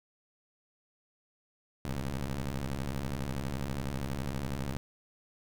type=ring-modulated tone; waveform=20% pulse; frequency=69.3 Hz; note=C#2; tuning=in tune; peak=-25 dBFS; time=1.85-4.77 s; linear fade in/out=0 ms; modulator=63.2 Hz; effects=none